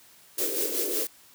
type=band-pass noise; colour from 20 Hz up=white; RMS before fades=-35 dBFS; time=0.37-1.07 s; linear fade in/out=50 ms; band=310 to 500 Hz; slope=48 dB/octave
type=noise with tremolo; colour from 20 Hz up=blue; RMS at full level=-27 dBFS; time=0.38-1.07 s; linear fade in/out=2 ms; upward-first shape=sine; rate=5.4 Hz; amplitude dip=50%
effects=white hiss -55 dBFS RMS until 1.34 s + high-pass 60 Hz 12 dB/octave